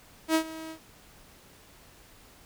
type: tone with ADSR envelope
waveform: sawtooth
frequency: 320 Hz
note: D#4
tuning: 49 cents sharp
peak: -16 dBFS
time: 0.28-0.79 s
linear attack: 67 ms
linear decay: 85 ms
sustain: -18 dB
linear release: 83 ms
effects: pink hiss -55 dBFS RMS until 2.45 s